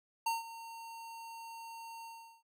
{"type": "tone with ADSR envelope", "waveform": "square", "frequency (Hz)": 915, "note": "A#5", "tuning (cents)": -32, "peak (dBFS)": -30, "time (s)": [0.26, 2.43], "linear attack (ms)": 7, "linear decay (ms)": 160, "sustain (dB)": -16, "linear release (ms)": 390, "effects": []}